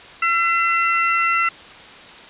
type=harmonic tone; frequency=676 Hz; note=E5; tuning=43 cents sharp; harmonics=2 / 3 / 4; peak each=-18 / -21 / -22 dBFS; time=0.22-1.49 s; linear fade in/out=5 ms; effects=white hiss -40 dBFS RMS until 2.29 s + resampled to 8000 Hz